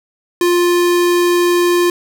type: tone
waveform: square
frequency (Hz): 350.7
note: F4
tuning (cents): +7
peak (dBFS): -11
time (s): 0.41-1.9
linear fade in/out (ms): 2
effects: none